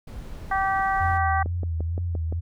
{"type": "noise", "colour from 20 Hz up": "brown", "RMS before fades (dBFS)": -37, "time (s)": [0.07, 1.18], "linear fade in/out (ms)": 5}
{"type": "harmonic tone", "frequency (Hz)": 387.1, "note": "G4", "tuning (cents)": -22, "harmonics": [2, 3, 4, 5], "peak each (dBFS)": [-23, -27, -29, -31], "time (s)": [0.51, 1.43], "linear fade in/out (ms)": 5}
{"type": "tone with vibrato", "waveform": "sine", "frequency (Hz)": 84.2, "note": "E2", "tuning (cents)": 37, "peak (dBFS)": -24, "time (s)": [1, 2.41], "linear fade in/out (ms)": 20, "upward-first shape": "sine", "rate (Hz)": 2.2, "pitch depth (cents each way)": 70}
{"type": "click train", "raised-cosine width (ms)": 2, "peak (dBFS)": -20, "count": 6, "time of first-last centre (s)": [1.46, 2.325], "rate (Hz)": 5.78}
{"effects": []}